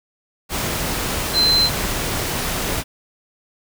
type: tone in noise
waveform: sine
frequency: 4090 Hz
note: C8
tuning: 40 cents flat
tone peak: -13 dBFS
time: 1.33-1.7 s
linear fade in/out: 50 ms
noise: pink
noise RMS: -23 dBFS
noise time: 0.49-2.84 s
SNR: +7 dB
effects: none